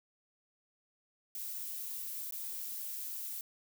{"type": "noise with dropouts", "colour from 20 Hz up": "violet", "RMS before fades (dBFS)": -41, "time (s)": [1.35, 3.41], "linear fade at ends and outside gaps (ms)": 1, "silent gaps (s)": [2.309, 2.323], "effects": []}